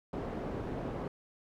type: low-pass noise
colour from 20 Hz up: white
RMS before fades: -38 dBFS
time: 0.13-1.08 s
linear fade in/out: 2 ms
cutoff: 490 Hz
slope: 12 dB/octave
effects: none